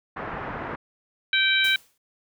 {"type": "low-pass noise", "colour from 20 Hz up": "white", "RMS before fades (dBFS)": -33, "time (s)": [0.16, 0.76], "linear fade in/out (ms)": 10, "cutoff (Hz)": 1600, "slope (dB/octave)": 24}
{"type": "harmonic tone", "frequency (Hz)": 777, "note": "G5", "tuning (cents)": -16, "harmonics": [2, 3, 4, 5], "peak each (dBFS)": [-23, -23, -27, -24], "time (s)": [1.33, 1.76], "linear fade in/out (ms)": 2}
{"type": "noise with exponential decay", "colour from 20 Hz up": "white", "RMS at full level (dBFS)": -34, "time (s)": [1.64, 1.98], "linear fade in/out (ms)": 5, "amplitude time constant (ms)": 73}
{"effects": []}